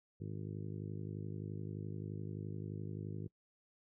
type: harmonic tone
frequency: 51.6 Hz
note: G#1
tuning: 10 cents flat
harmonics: 2 / 3 / 4 / 5 / 6 / 7 / 8 / 9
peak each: -44 / -45 / -51 / -54 / -53 / -52 / -57 / -59 dBFS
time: 0.2-3.28 s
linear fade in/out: 10 ms
effects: noise-tail reverb RT60 0.1 s tail -25 dB re dry